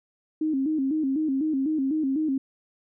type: tone with vibrato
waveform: sine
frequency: 289.2 Hz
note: D4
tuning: 27 cents flat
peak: -22 dBFS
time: 0.41-2.38 s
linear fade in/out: 5 ms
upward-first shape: square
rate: 4 Hz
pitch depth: 130 cents each way
effects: none